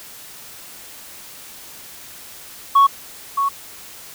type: tone with echo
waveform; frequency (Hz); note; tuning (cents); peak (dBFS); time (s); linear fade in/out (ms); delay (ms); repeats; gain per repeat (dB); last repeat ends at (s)
sine; 1110; C#6; +2; -6; 2.75-2.87; 10; 620; 1; -9; 3.49
effects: tanh soft clip ceiling -7 dBFS + white hiss -39 dBFS RMS until 4.14 s